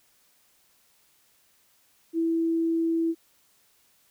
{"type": "tone", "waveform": "sine", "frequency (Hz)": 329.6, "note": "E4", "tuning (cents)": 0, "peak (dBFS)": -22, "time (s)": [2.13, 3.15], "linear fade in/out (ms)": 50, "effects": ["white hiss -64 dBFS RMS until 4.1 s"]}